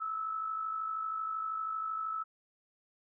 sine tone with amplitude modulation, 1304 Hz, E6, 19 cents flat, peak -31 dBFS, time 0-2.24 s, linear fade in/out 20 ms, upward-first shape sine, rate 52.8 Hz, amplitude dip 50%, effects none

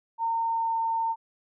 sine tone with pitch glide, 914 to 908.2 Hz, A#5 to A#5, -34 to -45 cents, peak -24 dBFS, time 0.18-1.16 s, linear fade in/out 50 ms, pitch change -11 cents, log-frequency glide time 0.46-0.76 s, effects none

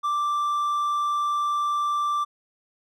triangle tone, 1175 Hz, D6, 1 cent sharp, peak -20 dBFS, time 0.03-2.25 s, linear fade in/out 20 ms, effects none

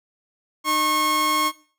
sawtooth tone pair together, 305.5 / 1088 Hz, D#4 / C#6, -32 / -33 cents, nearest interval octave + minor seventh, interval 2199 cents, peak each -24 / -16 dBFS, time 0.64-1.52 s, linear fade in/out 50 ms, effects noise-tail reverb RT60 0.4 s tail -17 dB re dry

